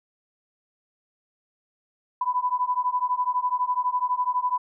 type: beating tone pair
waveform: sine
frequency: 990 / 1002 Hz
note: B5 / B5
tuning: +4 / +25 cents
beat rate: 12 Hz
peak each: -25 / -25 dBFS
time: 2.21-4.58 s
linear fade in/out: 5 ms
effects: none